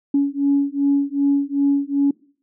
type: beating tone pair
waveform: sine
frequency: 279.9 / 282.5 Hz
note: C#4 / C#4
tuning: +17 / +33 cents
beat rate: 2.6 Hz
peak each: -18 dBFS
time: 0.14-2.11 s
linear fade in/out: 5 ms
effects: noise-tail reverb RT60 0.5 s tail -23 dB re dry + tanh soft clip ceiling -8 dBFS